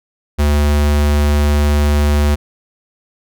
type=tone; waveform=square; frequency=73.42 Hz; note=D2; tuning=in tune; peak=-11 dBFS; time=0.38-2.36 s; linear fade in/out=20 ms; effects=none

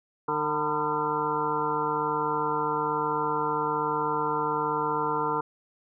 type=harmonic tone with a mistuned harmonic; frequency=151.3 Hz; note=D#3; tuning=48 cents flat; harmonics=1 / 2 / 3 / 5 / 6 / 7 / 8 / 9; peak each=-39 / -36 / -31 / -40 / -30 / -30 / -35 / -34 dBFS; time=0.28-5.41 s; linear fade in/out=5 ms; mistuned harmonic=7; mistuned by=-84 cents; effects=none

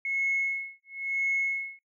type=tone with tremolo; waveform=sine; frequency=2181 Hz; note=C#7; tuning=29 cents flat; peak=-23 dBFS; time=0.05-1.79 s; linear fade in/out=2 ms; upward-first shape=sine; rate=0.98 Hz; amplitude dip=100%; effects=noise-tail reverb RT60 0.1 s tail -21 dB re dry + tanh soft clip ceiling -19 dBFS

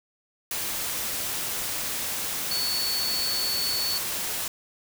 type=tone in noise; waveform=sine; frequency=4440 Hz; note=C#8; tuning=2 cents sharp; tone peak=-26 dBFS; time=2.51-3.98 s; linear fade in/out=2 ms; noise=white; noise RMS=-30 dBFS; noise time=0.51-4.48 s; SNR=+1 dB; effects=none

